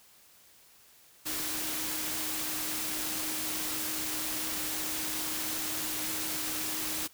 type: tone in noise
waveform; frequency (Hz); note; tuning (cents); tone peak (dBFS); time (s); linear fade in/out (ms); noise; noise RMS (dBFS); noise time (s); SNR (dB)
sine; 311.1; D#4; 0; -43; 1.25-7.08; 20; white; -34; 1.25-7.08; -12
effects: white hiss -59 dBFS RMS until 7.13 s